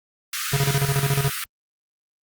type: high-pass noise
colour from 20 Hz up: pink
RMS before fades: -28 dBFS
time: 0.33-1.44 s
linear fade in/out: 2 ms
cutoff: 1200 Hz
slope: 96 dB/octave
type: tone with tremolo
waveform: square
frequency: 138.59 Hz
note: C#3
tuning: in tune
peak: -18 dBFS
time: 0.53-1.3 s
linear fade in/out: 5 ms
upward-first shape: square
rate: 14 Hz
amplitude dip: 70%
effects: Opus 32 kbps